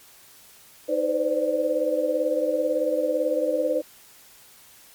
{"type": "tone cluster", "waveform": "sine", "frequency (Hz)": [312.9, 505, 523, 588], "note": ["D#4", "B4", "C5", "D5"], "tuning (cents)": [10, 39, -1, 2], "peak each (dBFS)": [-29, -25, -26, -26], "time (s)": [0.88, 3.82], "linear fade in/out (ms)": 20, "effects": ["white hiss -51 dBFS RMS until 4.94 s", "MP3 96 kbps"]}